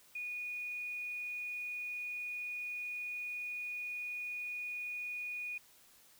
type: tone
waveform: sine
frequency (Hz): 2460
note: D#7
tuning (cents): -20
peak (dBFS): -38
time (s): 0.15-5.58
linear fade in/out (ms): 5
effects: white hiss -63 dBFS RMS until 6.19 s